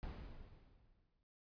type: noise with exponential decay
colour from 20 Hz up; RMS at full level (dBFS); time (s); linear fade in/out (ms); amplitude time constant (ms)
brown; -43; 0.03-1.23; 0; 260
effects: noise-tail reverb RT60 0.2 s tail -22 dB re dry + resampled to 11025 Hz